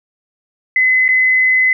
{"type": "tone with dropouts", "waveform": "sine", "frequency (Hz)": 2030, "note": "B6", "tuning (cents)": 47, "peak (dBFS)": -9, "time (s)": [0.76, 1.73], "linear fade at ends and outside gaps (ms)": 2, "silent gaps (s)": [1.081, 1.088], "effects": []}